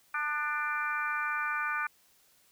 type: harmonic tone with a mistuned harmonic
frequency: 296.2 Hz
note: D4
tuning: 15 cents sharp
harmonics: 3 / 4 / 5 / 6 / 7 / 8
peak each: -41 / -34 / -33 / -39 / -48 / -38 dBFS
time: 0.14-1.87 s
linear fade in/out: 5 ms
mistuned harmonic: 4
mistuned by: +31 cents
effects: white hiss -65 dBFS RMS until 2.51 s